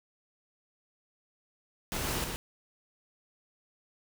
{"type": "noise with echo", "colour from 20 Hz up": "pink", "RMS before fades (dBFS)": -34, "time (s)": [1.92, 2.24], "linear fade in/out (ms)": 0, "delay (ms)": 120, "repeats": 1, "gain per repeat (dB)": -3, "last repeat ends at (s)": 2.36, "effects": []}